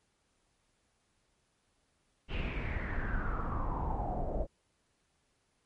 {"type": "noise with low-pass filter sweep", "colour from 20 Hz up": "brown", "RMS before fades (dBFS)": -34, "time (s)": [2.28, 4.47], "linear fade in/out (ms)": 50, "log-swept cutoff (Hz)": [2900, 580], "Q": 7, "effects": ["pink hiss -75 dBFS RMS until 5.65 s", "MP3 48 kbps"]}